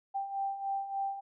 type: beating tone pair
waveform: sine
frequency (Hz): 784 / 787.4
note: G5 / G5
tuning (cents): 0 / +8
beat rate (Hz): 3.4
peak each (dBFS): -39 / -33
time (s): 0.14-1.21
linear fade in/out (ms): 20
effects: none